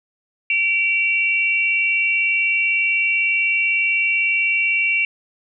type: tone pair together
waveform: sine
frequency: 2318 / 2738 Hz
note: D7 / F7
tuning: -23 / -35 cents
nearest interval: minor third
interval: 288 cents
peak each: -18 / -19 dBFS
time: 0.5-5.05 s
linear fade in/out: 2 ms
effects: none